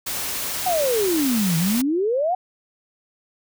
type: noise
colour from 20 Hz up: white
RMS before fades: -27 dBFS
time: 0.06-1.82 s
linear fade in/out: 10 ms
type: exponential two-way sweep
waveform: sine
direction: down then up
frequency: 759 to 158.7 to 759 Hz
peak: -18 dBFS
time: 0.66-2.35 s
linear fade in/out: 5 ms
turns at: 1.57 s
effects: none